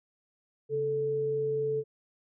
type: tone pair together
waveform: sine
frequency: 137.99 / 438.1 Hz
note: C#3 / A4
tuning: -8 / -7 cents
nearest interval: octave + minor sixth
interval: 2001 cents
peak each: -38 / -27 dBFS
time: 0.69-1.84 s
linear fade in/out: 50 ms
effects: none